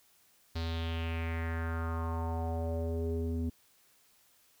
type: tone with low-pass filter sweep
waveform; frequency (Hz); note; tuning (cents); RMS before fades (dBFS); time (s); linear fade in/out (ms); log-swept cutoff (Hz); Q
square; 82.41; E2; 0; -34; 0.55-3.5; 10; 4400 to 290; 3.8
effects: white hiss -66 dBFS RMS until 4.6 s